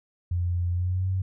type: tone with pitch glide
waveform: sine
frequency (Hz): 87.8 to 94.1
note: F2 to F#2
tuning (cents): +10 to +30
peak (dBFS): -23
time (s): 0.31-1.22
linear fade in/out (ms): 5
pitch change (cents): +120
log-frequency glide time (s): 0.72-1.08
effects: none